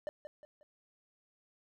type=tone with echo; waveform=triangle; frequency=598 Hz; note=D5; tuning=31 cents sharp; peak=-33 dBFS; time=0.07-0.09 s; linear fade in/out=0 ms; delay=180 ms; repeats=3; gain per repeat=-8 dB; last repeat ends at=0.63 s; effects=none